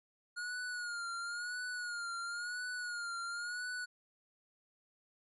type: tone with vibrato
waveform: square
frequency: 1433 Hz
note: F6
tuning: 44 cents sharp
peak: -39 dBFS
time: 0.36-3.86 s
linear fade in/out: 20 ms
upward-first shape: sine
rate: 0.97 Hz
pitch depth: 63 cents each way
effects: resampled to 24000 Hz